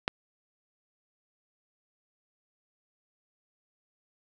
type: click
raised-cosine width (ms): 0.3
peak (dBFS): -10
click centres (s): 0.079
effects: none